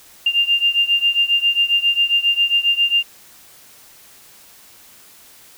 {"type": "beating tone pair", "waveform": "sine", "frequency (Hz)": [2794, 2801.4], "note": ["F7", "F7"], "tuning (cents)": [0, 5], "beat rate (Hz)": 7.4, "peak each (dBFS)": [-16, -18], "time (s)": [0.26, 3.03], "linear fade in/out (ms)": 5, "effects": ["white hiss -46 dBFS RMS until 5.57 s"]}